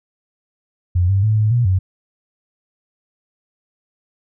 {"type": "tone with pitch steps", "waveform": "sine", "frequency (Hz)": [89, 97.8, 108.2, 107.4, 120.5, 93.6], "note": ["F2", "G2", "A2", "A2", "B2", "F#2"], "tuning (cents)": [33, -4, -29, -41, -42, 20], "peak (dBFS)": -12, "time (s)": [0.95, 1.79], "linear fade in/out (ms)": 10, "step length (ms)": 140, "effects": []}